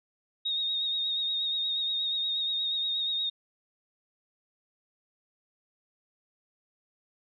sine tone with vibrato, 3729 Hz, A#7, in tune, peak -27 dBFS, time 0.45-3.3 s, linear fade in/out 10 ms, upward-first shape sine, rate 8.4 Hz, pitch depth 32 cents each way, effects none

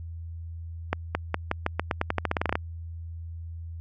accelerating click train, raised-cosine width 0.5 ms, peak -9 dBFS, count 18, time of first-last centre 0.93-2.555 s, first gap 220 ms, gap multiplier 0.88, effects added 83 Hz sine -35 dBFS peak until 3.8 s

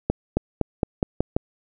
accelerating click train, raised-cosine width 2 ms, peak -6 dBFS, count 7, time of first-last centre 0.1-1.365 s, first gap 270 ms, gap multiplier 0.9, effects none

